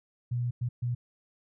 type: tone bursts at uneven times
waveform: sine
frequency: 121.5 Hz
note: B2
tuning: 28 cents flat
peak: -27 dBFS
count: 3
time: 0.31-0.51 / 0.61-0.69 / 0.82-0.95 s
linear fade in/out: 10 ms
effects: none